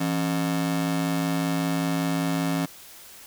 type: ring-modulated tone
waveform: 45% pulse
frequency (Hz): 220.7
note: A3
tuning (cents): +5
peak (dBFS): -20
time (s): 0-2.66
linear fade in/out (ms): 10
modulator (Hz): 52.6
effects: white hiss -46 dBFS RMS until 3.26 s